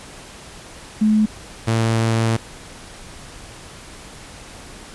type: tone pair in turn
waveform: sine / sawtooth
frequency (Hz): 214.7 / 113.31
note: A3 / A#2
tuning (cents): -42 / -49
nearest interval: major seventh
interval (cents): 1107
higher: first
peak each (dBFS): -12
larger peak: neither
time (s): 1.01-1.26 / 1.67-2.37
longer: second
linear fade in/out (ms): 10
effects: pink hiss -39 dBFS RMS until 4.94 s + resampled to 24000 Hz